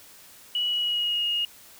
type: tone with pitch glide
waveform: sine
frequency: 2931 to 2861 Hz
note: F#7 to F7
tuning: -17 to +41 cents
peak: -23 dBFS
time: 0.55-1.45 s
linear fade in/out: 2 ms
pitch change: -42 cents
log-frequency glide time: 0.7-1.25 s
effects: white hiss -50 dBFS RMS until 1.79 s